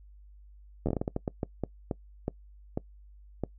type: slowing click train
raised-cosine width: 2 ms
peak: -16 dBFS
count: 16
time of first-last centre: 0.86-3.437 s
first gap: 11 ms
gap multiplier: 1.34
effects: noise-tail reverb RT60 0.1 s tail -22 dB re dry + added 50 Hz sine -50 dBFS peak until 3.58 s